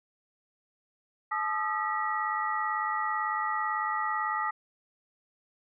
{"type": "tone cluster", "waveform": "sine", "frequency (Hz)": [862, 1224, 1322, 1934], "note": ["A5", "D#6", "E6", "B6"], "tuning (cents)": [-36, -29, 5, -37], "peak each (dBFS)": [-33, -31, -36, -34], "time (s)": [1.31, 4.51], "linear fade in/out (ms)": 10, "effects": []}